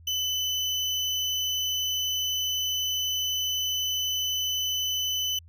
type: tone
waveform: 35% pulse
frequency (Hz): 3012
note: F#7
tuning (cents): +30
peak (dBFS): -24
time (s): 0.07-5.39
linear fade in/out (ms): 5
effects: added 83 Hz sine -48 dBFS peak until 5.48 s